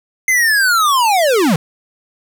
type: linear sweep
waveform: square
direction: down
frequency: 2093 to 139.9 Hz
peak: -11 dBFS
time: 0.28-1.56 s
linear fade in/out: 2 ms
effects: none